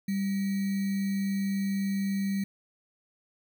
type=tone with sample-and-hold; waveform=sine; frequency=196.3 Hz; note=G3; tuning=3 cents sharp; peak=-26 dBFS; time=0.08-2.44 s; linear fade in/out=5 ms; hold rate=2100 Hz; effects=none